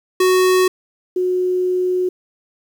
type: tone pair in turn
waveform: square / sine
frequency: 370 / 365.1 Hz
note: F#4 / F#4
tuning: 0 / -23 cents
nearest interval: unison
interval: 23 cents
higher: first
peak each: -12 / -15 dBFS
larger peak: first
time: 0.2-0.68 / 1.16-2.09 s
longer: second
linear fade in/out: 5 ms
effects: 8-bit